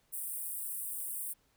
pink high-pass noise, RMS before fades -39 dBFS, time 0.12-1.34 s, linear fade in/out 20 ms, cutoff 8400 Hz, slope 96 dB/octave, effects pink hiss -72 dBFS RMS until 1.56 s

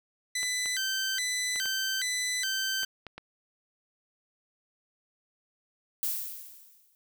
15% pulse tone with vibrato, 1760 Hz, A6, in tune, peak -22 dBFS, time 0.35-2.85 s, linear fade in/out 5 ms, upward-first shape square, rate 1.2 Hz, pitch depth 220 cents each way
clicks, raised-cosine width 0.3 ms, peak -25 dBFS, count 7, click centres 0.431 / 0.659 / 1.56 / 1.657 / 2.832 / 3.067 / 3.18 s
violet noise with exponential decay, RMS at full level -28 dBFS, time 6.03-6.95 s, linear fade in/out 0 ms, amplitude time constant 200 ms
effects none

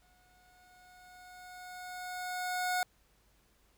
25% pulse tone with exponential growth, 728 Hz, F#5, 28 cents flat, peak -25 dBFS, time 0.02-2.83 s, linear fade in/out 1 ms, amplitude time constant 610 ms, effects added 50 Hz sine -70 dBFS peak until 3.77 s + pink hiss -70 dBFS RMS until 3.77 s

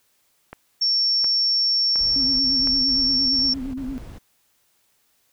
click train, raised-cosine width 0.5 ms, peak -20 dBFS, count 4, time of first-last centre 0.53-2.673 s, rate 1.4 Hz
sine tone, 5460 Hz, F8, 40 cents flat, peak -17 dBFS, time 0.81-3.54 s, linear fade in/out 10 ms
brown noise bursts, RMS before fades -37 dBFS, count 5, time 1.98-4.188 s, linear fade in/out 10 ms, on 420 ms, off 27 ms
sine tone with vibrato, 263.4 Hz, C4, 12 cents sharp, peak -27 dBFS, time 2.16-3.98 s, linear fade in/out 0 ms, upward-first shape sine, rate 8.7 Hz, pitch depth 81 cents each way
effects white hiss -65 dBFS RMS until 5.32 s

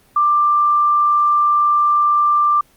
sine tone, 1183 Hz, D6, 12 cents sharp, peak -11 dBFS, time 0.16-2.61 s, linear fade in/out 5 ms, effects pink hiss -53 dBFS RMS until 2.76 s + Opus 24 kbps

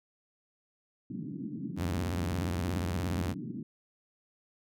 white band-pass noise, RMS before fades -39 dBFS, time 1.1-3.63 s, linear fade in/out 5 ms, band 130 to 300 Hz, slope 48 dB/octave
sawtooth tone with vibrato, 88.1 Hz, F2, 16 cents sharp, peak -27 dBFS, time 1.76-3.35 s, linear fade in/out 50 ms, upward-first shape sine, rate 17 Hz, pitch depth 180 cents each way
effects none

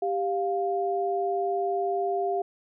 sine tone pair together, 394 / 702 Hz, G4 / F5, +9 / +9 cents, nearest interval minor seventh, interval 1000 cents, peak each -27 dBFS, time 0.02-2.42 s, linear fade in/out 5 ms, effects none

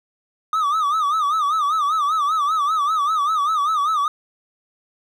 triangle tone with vibrato, 1217 Hz, D#6, 39 cents flat, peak -15 dBFS, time 0.53-4.08 s, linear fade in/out 2 ms, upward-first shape sine, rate 5.1 Hz, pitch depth 130 cents each way, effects none

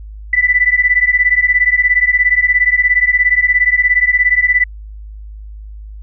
sine beating tone pair, 1975.5 / 1992.5 Hz, B6 / B6, 0 / +15 cents, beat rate 17 Hz, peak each -12 dBFS, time 0.33-4.64 s, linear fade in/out 5 ms, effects added 52 Hz sine -28 dBFS peak until 6.02 s

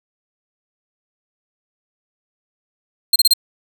sawtooth tone bursts, 4186 Hz, C8, in tune, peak -6 dBFS, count 4, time 3.13-3.336 s, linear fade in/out 5 ms, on 29 ms, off 30 ms, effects none

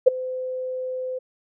sine tone with ADSR envelope, 512 Hz, C5, 38 cents flat, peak -6 dBFS, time 0.06-1.19 s, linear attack 17 ms, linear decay 12 ms, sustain -20 dB, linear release 12 ms, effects none

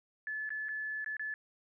sine tone with dropouts, 1728 Hz, A6, 32 cents flat, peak -35 dBFS, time 0.27-1.34 s, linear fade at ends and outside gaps 1 ms, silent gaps 0.492-0.504 / 0.685-0.69 / 1.045-1.061 / 1.168-1.195 s, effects none

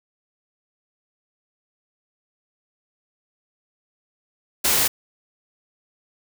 white noise, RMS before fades -19 dBFS, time 4.64-4.88 s, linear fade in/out 10 ms, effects none

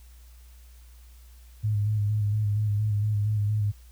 sine tone with vibrato, 105 Hz, G#2, 19 cents sharp, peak -22 dBFS, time 1.63-3.72 s, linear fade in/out 20 ms, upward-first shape square, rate 4.3 Hz, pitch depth 31 cents each way, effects added 60 Hz sine -47 dBFS peak until 3.91 s + white hiss -60 dBFS RMS until 3.91 s

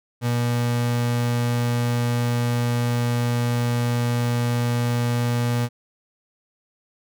35% pulse tone, 120.2 Hz, B2, 46 cents flat, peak -18 dBFS, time 0.21-5.69 s, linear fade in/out 50 ms, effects none

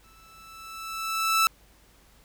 sawtooth tone with exponential growth, 1318.5 Hz, E6, in tune, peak -14 dBFS, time 0.04-1.47 s, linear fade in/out 0 ms, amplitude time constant 310 ms, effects added 50 Hz sine -59 dBFS peak until 2.24 s + pink hiss -59 dBFS RMS until 2.24 s

